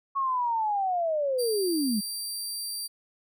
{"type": "linear sweep", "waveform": "sine", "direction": "down", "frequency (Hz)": [1108.7, 194.1], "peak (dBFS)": -24, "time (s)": [0.15, 2.01], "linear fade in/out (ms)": 20}
{"type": "tone", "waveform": "20% pulse", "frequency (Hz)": 4699, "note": "D8", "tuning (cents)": 0, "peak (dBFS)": -26, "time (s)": [1.38, 2.88], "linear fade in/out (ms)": 20}
{"effects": []}